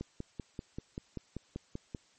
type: click train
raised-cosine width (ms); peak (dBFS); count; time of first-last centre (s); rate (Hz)
3; -25; 11; 0.01-1.948; 5.16
effects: white hiss -66 dBFS RMS until 2.18 s + MP3 32 kbps